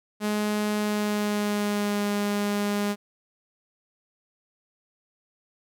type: tone with pitch glide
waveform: sawtooth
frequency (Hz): 210 to 204.8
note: G#3 to G#3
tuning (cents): +19 to -24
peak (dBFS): -20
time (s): 0.2-2.96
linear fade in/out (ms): 50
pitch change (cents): -43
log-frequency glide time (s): 0.79-2.07
effects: none